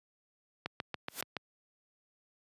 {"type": "click train", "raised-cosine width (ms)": 0.3, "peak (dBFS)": -19, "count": 6, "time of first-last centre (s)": [0.66, 1.367], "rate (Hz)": 7.07}
{"type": "noise with exponential growth", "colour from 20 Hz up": "white", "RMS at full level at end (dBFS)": -33, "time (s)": [1.08, 1.21], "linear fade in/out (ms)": 2, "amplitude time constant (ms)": 28}
{"effects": ["high-pass 100 Hz 12 dB/octave", "resampled to 32000 Hz"]}